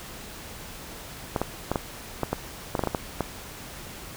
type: clicks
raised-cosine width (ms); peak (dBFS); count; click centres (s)
1; -10; 12; 1.362 / 1.416 / 1.716 / 1.758 / 2.233 / 2.33 / 2.752 / 2.793 / 2.837 / 2.873 / 2.948 / 3.207
effects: pink hiss -41 dBFS RMS until 4.16 s